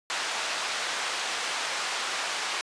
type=band-pass noise; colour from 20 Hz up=pink; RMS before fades=-31 dBFS; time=0.1-2.61 s; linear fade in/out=0 ms; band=900 to 6300 Hz; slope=12 dB/octave; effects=resampled to 22050 Hz